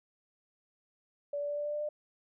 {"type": "tone with pitch steps", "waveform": "sine", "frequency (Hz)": [576, 579.7, 583.4, 587.1, 590.8, 594.6, 598.4], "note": ["D5", "D5", "D5", "D5", "D5", "D5", "D5"], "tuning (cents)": [-34, -23, -12, -1, 10, 21, 32], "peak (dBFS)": -32, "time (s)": [1.33, 1.89], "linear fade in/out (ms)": 5, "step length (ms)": 80, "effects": []}